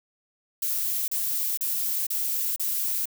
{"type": "noise bursts", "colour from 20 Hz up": "violet", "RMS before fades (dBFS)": -27, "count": 5, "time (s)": [0.62, 3.056], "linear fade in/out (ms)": 5, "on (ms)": 460, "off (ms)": 34, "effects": []}